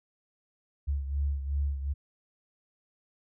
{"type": "beating tone pair", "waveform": "sine", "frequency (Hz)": [70.1, 72.8], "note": ["C#2", "D2"], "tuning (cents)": [20, -15], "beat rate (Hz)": 2.7, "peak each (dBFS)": [-28, -35], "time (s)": [0.87, 1.94], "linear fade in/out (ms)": 20, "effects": []}